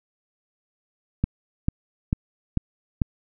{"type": "click train", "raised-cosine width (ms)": 5, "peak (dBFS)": -8, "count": 5, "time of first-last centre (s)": [1.24, 3.018], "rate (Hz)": 2.25, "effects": []}